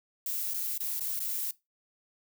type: noise with dropouts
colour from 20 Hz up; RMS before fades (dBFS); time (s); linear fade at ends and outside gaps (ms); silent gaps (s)
violet; -33; 0.26-1.51; 2; 0.537-0.543 / 0.778-0.803 / 0.996-1.007 / 1.193-1.202
effects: noise-tail reverb RT60 0.2 s tail -19 dB re dry